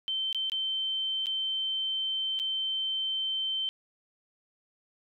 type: tone with dropouts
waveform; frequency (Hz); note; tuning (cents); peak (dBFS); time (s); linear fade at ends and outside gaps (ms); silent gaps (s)
sine; 3100; G7; -20; -28; 0.08-3.69; 0; 0.328-0.347 / 0.498-0.519 / 1.259-1.268 / 2.391-2.398
effects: none